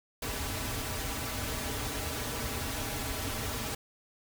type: noise with comb filter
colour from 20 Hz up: pink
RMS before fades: -35 dBFS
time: 0.22-3.75 s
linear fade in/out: 5 ms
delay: 5.6 ms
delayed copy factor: -0.8
effects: none